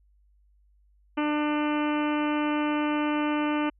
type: harmonic tone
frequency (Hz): 298.6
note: D4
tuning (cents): +29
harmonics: 1 / 2 / 3 / 4 / 5 / 6 / 7 / 8 / 9 / 10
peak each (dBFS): -25 / -34 / -33 / -35 / -38 / -44 / -42 / -40 / -42 / -43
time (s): 1.17-3.7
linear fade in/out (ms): 10
effects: added 50 Hz sine -59 dBFS peak until 3.79 s